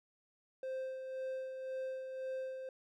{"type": "tone with tremolo", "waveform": "triangle", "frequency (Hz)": 523, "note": "C5", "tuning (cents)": -1, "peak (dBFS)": -35, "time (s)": [0.63, 2.69], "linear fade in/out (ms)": 2, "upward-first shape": "sine", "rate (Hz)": 1.9, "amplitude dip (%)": 45, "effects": []}